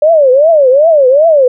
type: tone with vibrato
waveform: sine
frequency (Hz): 580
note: D5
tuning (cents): -22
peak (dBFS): -3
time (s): 0.02-1.48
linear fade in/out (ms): 5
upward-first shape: triangle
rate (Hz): 2.6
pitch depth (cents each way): 280
effects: none